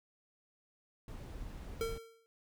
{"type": "noise", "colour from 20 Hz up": "brown", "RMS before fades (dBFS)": -45, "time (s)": [1.08, 1.98], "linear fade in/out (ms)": 2}
{"type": "tone with exponential decay", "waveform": "square", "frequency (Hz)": 454.7, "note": "A#4", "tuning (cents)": -43, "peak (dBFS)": -32, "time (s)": [1.81, 2.26], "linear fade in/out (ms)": 0, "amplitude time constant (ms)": 97}
{"effects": []}